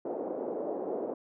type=band-pass noise; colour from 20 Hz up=pink; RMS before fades=-35 dBFS; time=0.05-1.14 s; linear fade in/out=5 ms; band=320 to 640 Hz; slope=24 dB/octave; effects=none